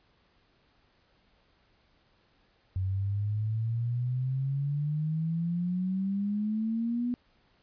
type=exponential sweep; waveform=sine; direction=up; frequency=92.7 to 246.9 Hz; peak=-27 dBFS; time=2.76-7.14 s; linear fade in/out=0 ms; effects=pink hiss -67 dBFS RMS until 7.62 s + resampled to 11025 Hz